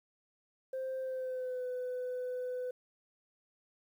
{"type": "tone with pitch glide", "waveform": "sine", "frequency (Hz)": [523.3, 501.4], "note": ["C5", "B4"], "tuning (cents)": [0, 26], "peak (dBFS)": -33, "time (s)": [0.73, 2.71], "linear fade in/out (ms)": 5, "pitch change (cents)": -74, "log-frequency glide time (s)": [1, 1.65], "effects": ["tanh soft clip ceiling -33 dBFS", "11-bit"]}